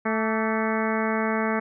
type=harmonic tone with a mistuned harmonic; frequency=220 Hz; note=A3; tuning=in tune; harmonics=1 / 2 / 3 / 4 / 5 / 6 / 7 / 8 / 9 / 10; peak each=-26 / -29 / -31 / -32 / -33 / -34 / -34 / -35 / -36 / -36 dBFS; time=0.05-1.6 s; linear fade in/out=10 ms; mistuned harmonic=5; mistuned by=+61 cents; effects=none